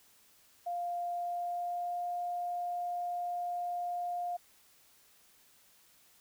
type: tone with pitch glide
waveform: sine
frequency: 700 to 705.7 Hz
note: F5 to F5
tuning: +4 to +18 cents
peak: -33 dBFS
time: 0.66-4.37 s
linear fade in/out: 10 ms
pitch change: +14 cents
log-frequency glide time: 1.17-2.05 s
effects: white hiss -64 dBFS RMS until 6.2 s